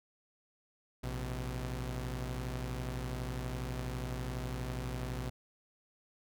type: tone pair together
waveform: sawtooth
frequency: 57.34 / 126.8 Hz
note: A#1 / B2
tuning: -28 / +46 cents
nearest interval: octave + major second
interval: 1374 cents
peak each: -35 / -35 dBFS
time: 1.03-5.3 s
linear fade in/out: 10 ms
effects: none